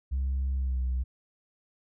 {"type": "tone with pitch glide", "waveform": "sine", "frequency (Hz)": [66.6, 63.3], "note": ["C2", "B1"], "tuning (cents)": [31, 43], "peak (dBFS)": -24, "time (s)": [0.11, 1.04], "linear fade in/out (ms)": 20, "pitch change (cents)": -88, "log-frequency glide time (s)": [0.55, 0.82], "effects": ["tanh soft clip ceiling -24 dBFS"]}